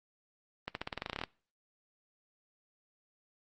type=accelerating click train; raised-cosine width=0.3 ms; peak=-19 dBFS; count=14; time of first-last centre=0.68-1.237 s; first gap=71 ms; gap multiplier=0.91; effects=noise-tail reverb RT60 0.4 s tail -23 dB re dry + Opus 24 kbps